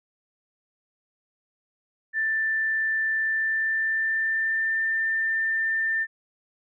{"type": "tone with pitch glide", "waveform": "sine", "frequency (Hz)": [1771, 1791.6], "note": ["A6", "A6"], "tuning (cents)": [11, 31], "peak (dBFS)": -22, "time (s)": [2.13, 6.07], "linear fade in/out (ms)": 50, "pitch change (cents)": 20, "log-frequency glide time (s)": [3.18, 4.84], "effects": []}